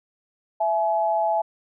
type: tone pair together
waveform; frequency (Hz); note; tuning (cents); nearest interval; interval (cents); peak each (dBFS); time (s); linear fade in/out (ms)
sine; 663.8 / 849; E5 / G#5; +12 / +38; major third; 426; -22; 0.6-1.42; 10
effects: none